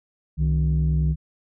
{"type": "tone pair together", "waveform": "sine", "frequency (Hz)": [66.24, 155.56], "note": ["C2", "D#3"], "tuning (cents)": [22, 0], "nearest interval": "octave + minor third", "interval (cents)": 1478, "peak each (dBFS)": -19, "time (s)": [0.37, 1.16], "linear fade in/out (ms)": 50, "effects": ["tanh soft clip ceiling -14 dBFS"]}